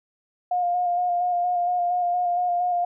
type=tone with vibrato; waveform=sine; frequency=710 Hz; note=F5; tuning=28 cents sharp; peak=-20 dBFS; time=0.51-2.85 s; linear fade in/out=5 ms; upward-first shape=square; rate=4.3 Hz; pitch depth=19 cents each way; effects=none